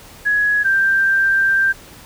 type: tone pair in turn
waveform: sine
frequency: 1674 / 1577 Hz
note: G#6 / G6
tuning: +13 / +10 cents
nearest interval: minor second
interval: 103 cents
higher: first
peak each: -13 / -12 dBFS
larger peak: second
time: 0.25-0.64 / 0.64-1.73 s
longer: second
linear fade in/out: 20 ms
effects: pink hiss -41 dBFS RMS until 2.05 s